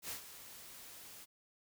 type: noise with ADSR envelope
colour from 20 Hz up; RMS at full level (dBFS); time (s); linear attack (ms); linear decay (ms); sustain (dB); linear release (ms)
white; -41; 0.02-1.26; 75; 110; -12; 30
effects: none